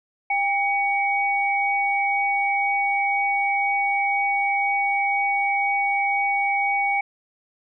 sine tone pair together, 799.3 / 2249 Hz, G5 / C#7, +33 / +24 cents, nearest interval octave + tritone, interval 1791 cents, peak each -22 dBFS, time 0.3-7.01 s, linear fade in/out 5 ms, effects none

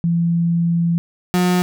sine / 35% pulse tone pair in turn, 169.4 / 179.83 Hz, E3 / F#3, +48 / -49 cents, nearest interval minor second, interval 103 cents, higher second, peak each -14 / -12 dBFS, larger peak second, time 0.04-0.98 / 1.34-1.62 s, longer first, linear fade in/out 0 ms, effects none

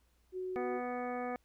sine tone, 370 Hz, F#4, in tune, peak -36 dBFS, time 0.32-0.81 s, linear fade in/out 50 ms
harmonic tone, 246.9 Hz, B3, in tune, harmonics 1 / 2 / 3 / 4 / 5 / 6 / 7 / 8 / 9, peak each -41 / -40 / -40 / -54 / -46 / -58 / -50 / -60 / -50 dBFS, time 0.56-1.36 s, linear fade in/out 0 ms
effects added 60 Hz sine -70 dBFS peak until 1.44 s + pink hiss -75 dBFS RMS until 1.44 s

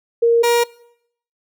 sine / 30% pulse tone pair in turn, 466.2 / 473.8 Hz, A#4 / A#4, 0 / +28 cents, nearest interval unison, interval 28 cents, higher second, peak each -10 dBFS, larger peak neither, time 0.22-0.43 / 0.43-0.64 s, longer neither, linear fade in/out 10 ms, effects noise-tail reverb RT60 0.7 s tail -22 dB re dry

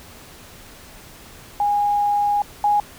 sine tone pair in turn, 821 / 827.2 Hz, G#5 / G#5, -20 / -7 cents, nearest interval unison, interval 13 cents, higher second, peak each -16 / -14 dBFS, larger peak second, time 1.6-2.42 / 2.64-2.8 s, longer first, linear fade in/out 2 ms, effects pink hiss -43 dBFS RMS until 2.98 s

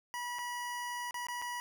25% pulse tone with dropouts, 971 Hz, B5, 30 cents flat, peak -33 dBFS, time 0.14-1.6 s, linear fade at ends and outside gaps 0 ms, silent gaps 0.386-0.39 / 1.109-1.143 / 1.268-1.285 / 1.417-1.422 s, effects none

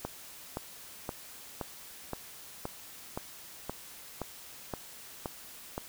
click train, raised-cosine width 1 ms, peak -20 dBFS, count 12, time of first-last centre 0.05-5.779 s, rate 1.92 Hz, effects white hiss -49 dBFS RMS until 5.88 s

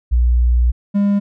sine / triangle tone pair in turn, 60 / 201.8 Hz, B1 / G#3, -49 / -49 cents, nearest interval octave + major sixth, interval 2100 cents, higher second, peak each -10 dBFS, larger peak neither, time 0.11-0.72 / 0.94-1.2 s, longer first, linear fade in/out 20 ms, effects none

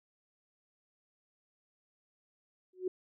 sine tone with exponential growth, 368.6 Hz, F#4, 7 cents flat, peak -27 dBFS, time 2.73-2.88 s, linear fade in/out 5 ms, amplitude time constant 32 ms, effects none

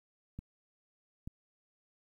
clicks, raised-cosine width 5 ms, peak -29 dBFS, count 2, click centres 0.39 / 1.275 s, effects 11-bit

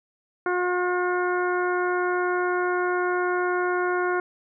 harmonic tone, 359.2 Hz, F4, 49 cents sharp, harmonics 1 / 2 / 3 / 4 / 5 / 6, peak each -24 / -30 / -30 / -28 / -39 / -41 dBFS, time 0.46-4.2 s, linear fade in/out 2 ms, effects none

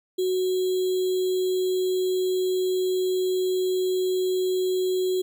sine tone with sample-and-hold, 370 Hz, F#4, in tune, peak -21 dBFS, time 0.18-5.22 s, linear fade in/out 10 ms, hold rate 3675 Hz, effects none

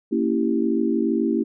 sine chord, A# diminished seventh, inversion none, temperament equal with one note detuned, 230.4 / 277.2 / 329.6 / 392 Hz, A#3 / C#4 / E4 / G4, -20 / 0 / 0 / 0 cents, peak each -23 / -25 / -23 / -26 dBFS, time 0.11-1.44 s, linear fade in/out 20 ms, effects none

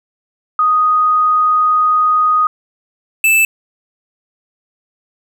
sine / square tone pair in turn, 1244.5 / 2637 Hz, D#6 / E7, 0 / 0 cents, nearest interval octave + minor second, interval 1300 cents, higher second, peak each -9 / -9 dBFS, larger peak neither, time 0.59-2.47 / 3.24-3.45 s, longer first, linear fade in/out 2 ms, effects none

